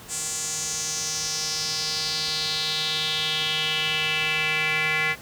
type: tone with band-pass filter sweep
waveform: square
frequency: 155.56 Hz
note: D#3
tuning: in tune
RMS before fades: -26 dBFS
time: 0.08-5.16 s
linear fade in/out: 50 ms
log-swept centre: 7800 to 2100 Hz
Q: 4
effects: pink hiss -44 dBFS RMS until 5.21 s + high-pass 60 Hz 12 dB/octave